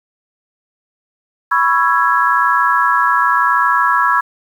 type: chord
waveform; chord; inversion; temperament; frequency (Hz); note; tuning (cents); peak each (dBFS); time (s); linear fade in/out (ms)
sine; C# minor seventh; third; equal with one note detuned; 987.8 / 1108.7 / 1333.8 / 1661.2; B5 / C#6 / E6 / G#6; 0 / 0 / +20 / 0; -16; 1.51-4.21; 10
effects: 7-bit